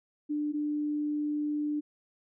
sine tone pair in turn, 297.2 / 297.2 Hz, D4 / D4, +21 / +21 cents, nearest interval unison, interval 0 cents, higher neither, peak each -28 dBFS, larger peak neither, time 0.29-0.53 / 0.53-1.81 s, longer second, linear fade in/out 20 ms, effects none

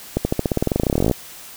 accelerating click train, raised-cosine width 2 ms, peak -4 dBFS, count 25, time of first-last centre 0.17-1.113 s, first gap 80 ms, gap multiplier 0.93, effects white hiss -39 dBFS RMS until 1.56 s

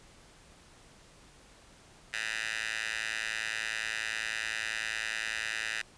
10% pulse tone with high-pass filter, 110 Hz, A2, in tune, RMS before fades -35 dBFS, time 2.13-5.82 s, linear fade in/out 5 ms, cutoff 2000 Hz, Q 3.3, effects pink hiss -57 dBFS RMS until 5.97 s + resampled to 22050 Hz

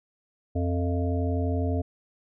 harmonic tone with a mistuned harmonic, 88 Hz, F2, 14 cents sharp, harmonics 1 / 3 / 5 / 7 / 8, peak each -25 / -30 / -34 / -36 / -37 dBFS, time 0.55-1.82 s, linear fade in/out 10 ms, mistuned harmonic 8, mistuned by -40 cents, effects none

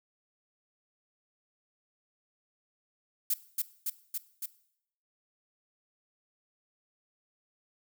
violet noise with echo, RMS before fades -28 dBFS, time 3.3-3.34 s, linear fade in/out 5 ms, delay 280 ms, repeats 4, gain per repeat -2 dB, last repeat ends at 4.46 s, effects noise-tail reverb RT60 0.7 s tail -18 dB re dry

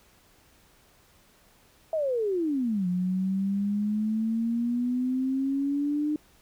sine exponential two-way sweep, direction down then up, 659.3 to 177.9 to 303.5 Hz, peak -24 dBFS, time 1.93-6.16 s, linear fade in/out 2 ms, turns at 2.87 s, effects pink hiss -60 dBFS RMS until 6.41 s

